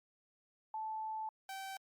sine / sawtooth tone pair in turn, 874 / 773.7 Hz, A5 / G5, -12 / -23 cents, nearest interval major second, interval 211 cents, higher first, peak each -38 / -39 dBFS, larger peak first, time 0.74-1.29 / 1.49-1.77 s, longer first, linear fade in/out 2 ms, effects Opus 48 kbps

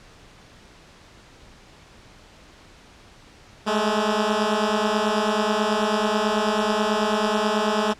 10% pulse beating tone pair, 207.7 / 216.9 Hz, G#3 / A3, 0 / -25 cents, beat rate 9.2 Hz, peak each -15 / -14 dBFS, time 3.66-7.94 s, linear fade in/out 20 ms, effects pink hiss -49 dBFS RMS until 7.99 s + low-pass 6000 Hz 12 dB/octave

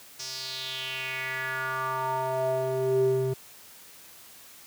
square tone with band-pass filter sweep, 130.81 Hz, C3, in tune, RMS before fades -29 dBFS, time 0.19-3.34 s, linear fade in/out 10 ms, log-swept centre 5700 to 290 Hz, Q 4.2, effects white hiss -50 dBFS RMS until 4.66 s + high-pass 60 Hz 12 dB/octave

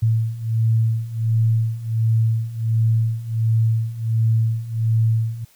sine beating tone pair, 111.7 / 113.1 Hz, A2 / A2, +27 / +48 cents, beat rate 1.4 Hz, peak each -21 / -18 dBFS, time 0.02-5.45 s, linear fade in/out 10 ms, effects white hiss -55 dBFS RMS until 5.55 s

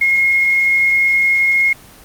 sine tone with quantisation, 2153 Hz, C7, 49 cents sharp, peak -10 dBFS, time 0.01-1.73 s, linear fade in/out 5 ms, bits 6, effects pink hiss -41 dBFS RMS until 2.04 s + Opus 24 kbps

